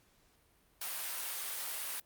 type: high-pass noise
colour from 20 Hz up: white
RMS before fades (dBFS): -39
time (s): 0.81-2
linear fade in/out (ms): 5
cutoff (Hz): 630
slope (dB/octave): 12
effects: pink hiss -69 dBFS RMS until 2.05 s + Opus 48 kbps